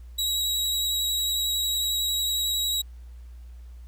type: tone with vibrato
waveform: sawtooth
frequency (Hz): 3859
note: B7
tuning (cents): -41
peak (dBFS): -21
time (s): 0.18-2.82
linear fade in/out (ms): 10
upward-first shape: triangle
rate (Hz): 11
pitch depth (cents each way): 22
effects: added 60 Hz sine -40 dBFS peak until 3.87 s + pink hiss -64 dBFS RMS until 3.87 s